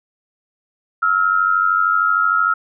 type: tone pair together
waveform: sine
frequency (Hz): 1303.8 / 1396.9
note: E6 / F6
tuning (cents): -19 / 0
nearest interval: minor second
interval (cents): 119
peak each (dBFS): -16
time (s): 1.02-2.54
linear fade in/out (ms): 10
effects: none